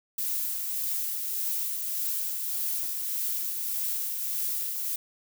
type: noise with tremolo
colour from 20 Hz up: violet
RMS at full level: -29 dBFS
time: 0.18-4.96 s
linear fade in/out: 5 ms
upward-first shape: triangle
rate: 1.7 Hz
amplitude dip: 35%
effects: none